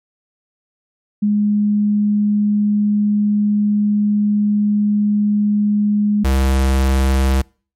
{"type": "tone pair in turn", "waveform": ["sine", "square"], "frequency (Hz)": [207.7, 66.47], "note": ["G#3", "C2"], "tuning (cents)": [0, 28], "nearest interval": "octave + minor sixth", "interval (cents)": 1972, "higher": "first", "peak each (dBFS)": [-12, -13], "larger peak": "first", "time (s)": [[1.22, 6.24], [6.24, 7.42]], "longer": "first", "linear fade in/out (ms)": 10, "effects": ["noise-tail reverb RT60 0.4 s tail -26 dB re dry", "MP3 64 kbps"]}